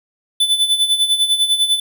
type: tone with tremolo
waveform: square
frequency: 3500 Hz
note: A7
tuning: 10 cents flat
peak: -11 dBFS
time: 0.4-1.8 s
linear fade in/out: 5 ms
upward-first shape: sine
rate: 10 Hz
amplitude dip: 70%
effects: none